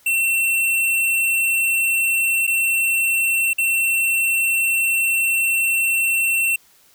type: tone with dropouts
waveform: square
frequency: 2705 Hz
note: E7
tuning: 44 cents sharp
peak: -17 dBFS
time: 0.06-6.56 s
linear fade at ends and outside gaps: 5 ms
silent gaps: 2.468-2.475 / 3.533-3.582 s
effects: white hiss -54 dBFS RMS until 6.94 s